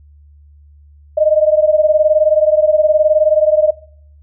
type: beating tone pair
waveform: sine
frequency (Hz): 608 / 627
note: D#5 / D#5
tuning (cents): -40 / +13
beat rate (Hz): 19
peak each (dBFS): -11 / -13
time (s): 1.17-3.71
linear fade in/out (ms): 10
effects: noise-tail reverb RT60 0.6 s tail -22 dB re dry + added 73 Hz sine -41 dBFS peak until 4.22 s